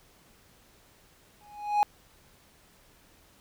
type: tone with exponential growth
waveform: triangle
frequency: 830.6 Hz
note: G#5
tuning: in tune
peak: -15 dBFS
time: 1.41-1.83 s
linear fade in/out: 0 ms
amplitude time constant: 90 ms
effects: tanh soft clip ceiling -11 dBFS + pink hiss -60 dBFS RMS until 3.4 s